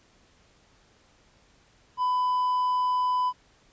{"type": "tone with hard clipping", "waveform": "triangle", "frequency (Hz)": 1000, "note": "B5", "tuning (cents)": 21, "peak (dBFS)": -23, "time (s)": [1.97, 3.33], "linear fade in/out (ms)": 50, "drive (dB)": 5, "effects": ["pink hiss -61 dBFS RMS until 3.72 s", "resampled to 16000 Hz"]}